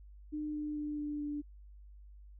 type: tone with pitch steps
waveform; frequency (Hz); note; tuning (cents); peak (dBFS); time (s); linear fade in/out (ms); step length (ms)
sine; 302.1 / 299.8 / 297.6 / 295.4 / 293.2; D4 / D4 / D4 / D4 / D4; +49 / +36 / +23 / +10 / -3; -35; 0.32-1.42; 20; 220
effects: added 50 Hz sine -51 dBFS peak until 2.39 s